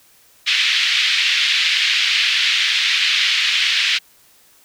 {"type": "band-pass noise", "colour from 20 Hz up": "white", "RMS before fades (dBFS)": -17, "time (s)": [0.46, 3.99], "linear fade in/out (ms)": 20, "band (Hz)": [2000, 3800], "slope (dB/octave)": 24, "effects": ["white hiss -52 dBFS RMS until 4.64 s"]}